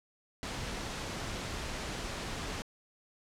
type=noise; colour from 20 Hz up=pink; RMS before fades=-38 dBFS; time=0.43-2.62 s; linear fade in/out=0 ms; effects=low-pass 7000 Hz 12 dB/octave